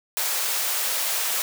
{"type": "high-pass noise", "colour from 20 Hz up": "white", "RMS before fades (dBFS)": -25, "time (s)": [0.17, 1.42], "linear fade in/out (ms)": 0, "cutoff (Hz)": 480, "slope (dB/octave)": 24, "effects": []}